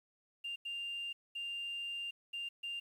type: tone bursts at uneven times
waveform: sine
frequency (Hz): 2794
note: F7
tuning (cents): 0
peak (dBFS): -37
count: 5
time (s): 0.44-0.56 / 0.65-1.13 / 1.35-2.11 / 2.33-2.49 / 2.63-2.8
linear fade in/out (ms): 10
effects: tanh soft clip ceiling -35 dBFS + 11-bit